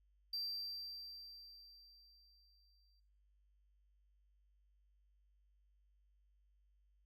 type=tone with exponential decay; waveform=triangle; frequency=4699 Hz; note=D8; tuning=in tune; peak=-37 dBFS; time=0.33-3 s; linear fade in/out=5 ms; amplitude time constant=580 ms; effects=noise-tail reverb RT60 1.0 s tail -22 dB re dry + added 50 Hz sine -70 dBFS peak until 7.05 s